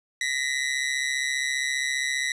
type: ring-modulated tone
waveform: sawtooth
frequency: 1950 Hz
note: B6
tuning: 23 cents flat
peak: -18 dBFS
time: 0.21-2.32 s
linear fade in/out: 2 ms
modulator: 67.5 Hz
effects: resampled to 22050 Hz